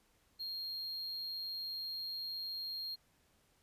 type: tone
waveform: triangle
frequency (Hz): 4233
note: C8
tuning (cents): +19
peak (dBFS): -38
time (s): 0.39-2.96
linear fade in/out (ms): 20
effects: pink hiss -72 dBFS RMS until 3.62 s + resampled to 32000 Hz